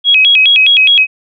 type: tone with vibrato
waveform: sine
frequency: 2900 Hz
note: F#7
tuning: 35 cents flat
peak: -4 dBFS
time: 0.04-1.07 s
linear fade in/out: 50 ms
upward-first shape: square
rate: 4.8 Hz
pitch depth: 230 cents each way
effects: none